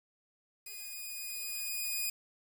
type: tone with level ramp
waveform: 5% pulse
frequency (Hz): 2473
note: D#7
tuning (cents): -11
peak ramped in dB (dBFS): -34 to -22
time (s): 0.66-2.1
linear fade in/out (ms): 5
effects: 9-bit